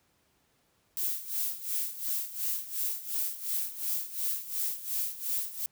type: noise with tremolo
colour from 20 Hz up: violet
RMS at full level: -30 dBFS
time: 0.97-5.66 s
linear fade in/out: 0 ms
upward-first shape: sine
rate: 2.8 Hz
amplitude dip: 80%
effects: pink hiss -70 dBFS RMS until 5.71 s + high-pass 60 Hz 12 dB/octave